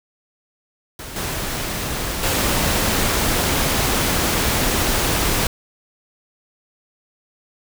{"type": "noise with level steps", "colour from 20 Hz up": "pink", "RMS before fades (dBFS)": [-33, -25, -19], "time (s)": [0.99, 5.47], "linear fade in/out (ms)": 2, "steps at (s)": [1.16, 2.23], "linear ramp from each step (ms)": 2, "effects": []}